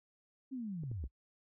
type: linear sweep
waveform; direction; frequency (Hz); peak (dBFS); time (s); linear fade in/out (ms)
sine; down; 274.5 to 53.6; -38; 0.51-1.08; 20
type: clicks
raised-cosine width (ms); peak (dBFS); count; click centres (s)
3; -35; 3; 0.836 / 0.915 / 1.04
effects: noise-tail reverb RT60 0.1 s tail -25 dB re dry